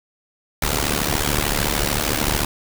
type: noise with amplitude modulation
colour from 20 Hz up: pink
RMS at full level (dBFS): -17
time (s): 0.62-2.45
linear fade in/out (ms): 5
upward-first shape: sine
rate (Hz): 73.5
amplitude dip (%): 90
effects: none